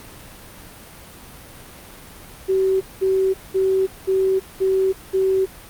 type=tone bursts; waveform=sine; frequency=381.5 Hz; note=G4; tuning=47 cents flat; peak=-15 dBFS; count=6; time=2.48-5.46 s; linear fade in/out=20 ms; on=330 ms; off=200 ms; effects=pink hiss -41 dBFS RMS until 5.69 s + Opus 48 kbps